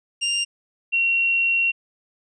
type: tone pair in turn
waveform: sawtooth / sine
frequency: 2794 / 2738 Hz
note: F7 / F7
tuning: 0 / -35 cents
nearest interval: unison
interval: 35 cents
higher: first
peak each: -17 dBFS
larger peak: neither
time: 0.21-0.45 / 0.92-1.72 s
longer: second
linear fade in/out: 20 ms
effects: resampled to 22050 Hz